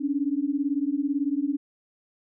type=beating tone pair; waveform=sine; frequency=275 / 293 Hz; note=C#4 / D4; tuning=-14 / -4 cents; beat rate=18 Hz; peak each=-26 dBFS; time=0-1.57 s; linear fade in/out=20 ms; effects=none